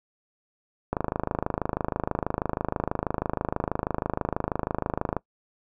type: click train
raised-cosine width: 1 ms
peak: -11 dBFS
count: 112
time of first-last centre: 0.93-5.167 s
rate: 26.2 Hz
effects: noise-tail reverb RT60 0.1 s tail -22 dB re dry